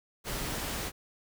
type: noise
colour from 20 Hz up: pink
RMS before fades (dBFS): -35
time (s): 0.24-0.92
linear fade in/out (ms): 50
effects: none